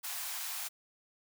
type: high-pass noise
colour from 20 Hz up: white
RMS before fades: -39 dBFS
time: 0.03-0.69 s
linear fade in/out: 20 ms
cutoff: 670 Hz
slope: 48 dB/octave
effects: none